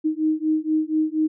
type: beating tone pair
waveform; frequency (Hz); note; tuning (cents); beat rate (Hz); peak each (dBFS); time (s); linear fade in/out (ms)
sine; 310 / 314.2; D#4 / D#4; -6 / +17; 4.2; -22; 0.04-1.28; 20
effects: none